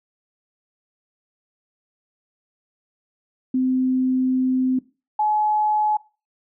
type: tone pair in turn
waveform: sine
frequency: 257.7 / 849.9 Hz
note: C4 / G#5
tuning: -26 / +40 cents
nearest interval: octave + major sixth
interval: 2066 cents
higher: second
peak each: -17 dBFS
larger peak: neither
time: 3.54-4.79 / 5.19-5.97 s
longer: first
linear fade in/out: 5 ms
effects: noise-tail reverb RT60 0.3 s tail -19 dB re dry